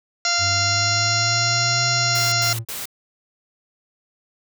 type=harmonic tone; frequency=694 Hz; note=F5; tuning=11 cents flat; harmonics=1 / 2 / 3 / 4 / 5 / 6 / 7 / 8 / 9 / 10; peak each=-28 / -25 / -27 / -31 / -35 / -25 / -29 / -23 / -33 / -27 dBFS; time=0.25-2.53 s; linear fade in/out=2 ms
type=linear two-way sweep; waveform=triangle; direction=up then down; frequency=95.3 to 124.2 to 112.8 Hz; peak=-23 dBFS; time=0.38-2.65 s; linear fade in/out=50 ms; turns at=1.88 s
type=noise bursts; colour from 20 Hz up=white; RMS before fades=-30 dBFS; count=3; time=2.15-2.856 s; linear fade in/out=2 ms; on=170 ms; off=98 ms
effects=none